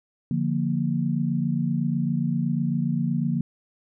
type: chord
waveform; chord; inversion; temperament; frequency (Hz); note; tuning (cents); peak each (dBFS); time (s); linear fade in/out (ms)
sine; Bb major; first; equal; 146.83 / 174.61 / 233.1; D3 / F3 / Bb3; 0 / 0 / 0; -26; 0.31-3.41; 2
effects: none